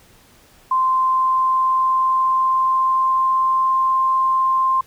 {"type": "tone with pitch glide", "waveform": "sine", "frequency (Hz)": [1041, 1050.7], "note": ["C6", "C6"], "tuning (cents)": [-9, 7], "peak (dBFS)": -14, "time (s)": [0.71, 4.81], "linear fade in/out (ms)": 5, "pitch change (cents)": 16, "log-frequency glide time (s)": [0.84, 3.71], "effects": ["pink hiss -51 dBFS RMS until 4.86 s"]}